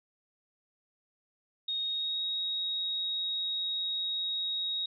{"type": "tone with pitch glide", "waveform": "sine", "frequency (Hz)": [3729, 3779], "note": ["A#7", "A#7"], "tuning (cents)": [0, 23], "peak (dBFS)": -30, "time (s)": [1.68, 4.86], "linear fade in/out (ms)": 5, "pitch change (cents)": 23, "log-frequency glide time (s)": [1.79, 2.25], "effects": []}